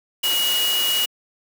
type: tone in noise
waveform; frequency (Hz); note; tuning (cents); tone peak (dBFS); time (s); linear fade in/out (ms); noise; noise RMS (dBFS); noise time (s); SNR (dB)
sine; 2900; F#7; -35; -19; 0.23-1.06; 10; white; -25; 0.23-1.06; +3
effects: high-pass 300 Hz 12 dB/octave